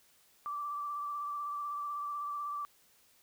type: tone with vibrato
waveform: sine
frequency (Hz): 1167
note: D6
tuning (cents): -11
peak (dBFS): -35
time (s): 0.46-2.65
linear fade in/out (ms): 0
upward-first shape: sine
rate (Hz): 16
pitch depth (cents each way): 24
effects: white hiss -66 dBFS RMS until 3.22 s